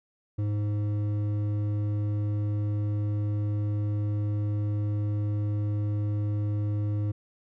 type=tone with hard clipping; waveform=sine; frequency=104 Hz; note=G#2; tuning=3 cents sharp; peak=-27 dBFS; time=0.38-7.12 s; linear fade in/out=10 ms; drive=8 dB; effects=none